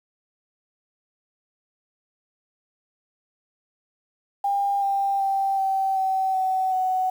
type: tone with pitch steps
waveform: sine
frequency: 800 / 790.8 / 781.7 / 772.7 / 763.9 / 755.1 / 746.4 Hz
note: G5 / G5 / G5 / G5 / G5 / F#5 / F#5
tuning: +35 / +15 / -5 / -25 / -45 / +35 / +15 cents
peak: -20 dBFS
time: 4.44-7.1 s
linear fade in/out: 5 ms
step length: 380 ms
effects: 8-bit